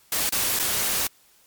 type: noise with dropouts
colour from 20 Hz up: white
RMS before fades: -24 dBFS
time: 0.12-1.07 s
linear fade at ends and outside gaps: 2 ms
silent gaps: 0.293-0.323 / 0.59-0.596 s
effects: white hiss -58 dBFS RMS until 1.46 s + MP3 96 kbps